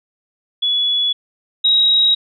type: tone pair in turn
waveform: sine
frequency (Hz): 3400 / 3816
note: G#7 / A#7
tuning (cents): +40 / +40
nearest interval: major second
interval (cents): 200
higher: second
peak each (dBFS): -14 / -10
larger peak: second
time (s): 0.62-1.13 / 1.64-2.15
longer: neither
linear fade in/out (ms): 10
effects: none